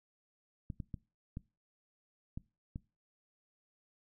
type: clicks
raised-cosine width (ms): 5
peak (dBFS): -28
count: 6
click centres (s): 0.702 / 0.802 / 0.942 / 1.371 / 2.375 / 2.759
effects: noise-tail reverb RT60 0.3 s tail -22 dB re dry